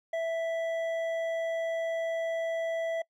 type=tone with hard clipping; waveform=sine; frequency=659.3 Hz; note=E5; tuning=in tune; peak=-30 dBFS; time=0.13-3.02 s; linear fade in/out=5 ms; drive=7 dB; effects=noise-tail reverb RT60 0.1 s tail -25 dB re dry